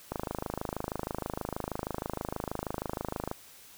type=click train; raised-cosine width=1 ms; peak=-18 dBFS; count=85; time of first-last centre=0.12-3.314 s; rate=26.3 Hz; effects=white hiss -53 dBFS RMS until 3.77 s